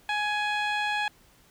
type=tone with low-pass filter; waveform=15% pulse; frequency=836 Hz; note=G#5; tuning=11 cents sharp; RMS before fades=-28 dBFS; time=0.09-1.08 s; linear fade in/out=2 ms; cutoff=3900 Hz; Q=0.72; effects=pink hiss -59 dBFS RMS until 1.5 s